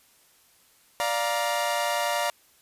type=chord; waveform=sawtooth; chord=Bb major; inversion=first; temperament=equal with one note detuned; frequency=587.3 / 698.5 / 941.5 Hz; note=D5 / F5 / Bb5; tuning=0 / 0 / +17 cents; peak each=-25 dBFS; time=1-2.3 s; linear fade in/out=0 ms; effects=white hiss -60 dBFS RMS until 2.61 s + resampled to 32000 Hz